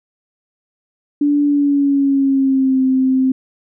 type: tone with pitch glide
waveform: sine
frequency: 290 to 261.4 Hz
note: D4 to C4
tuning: -22 to -1 cents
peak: -11 dBFS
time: 1.21-3.32 s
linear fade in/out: 5 ms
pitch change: -179 cents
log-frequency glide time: 1.44-2.82 s
effects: none